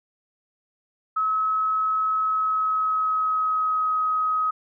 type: tone with pitch glide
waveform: sine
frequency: 1286 to 1264.6 Hz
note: E6 to D#6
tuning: -43 to +28 cents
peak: -20 dBFS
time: 1.16-4.51 s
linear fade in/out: 10 ms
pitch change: -29 cents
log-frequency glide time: 2.2-3.98 s
effects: none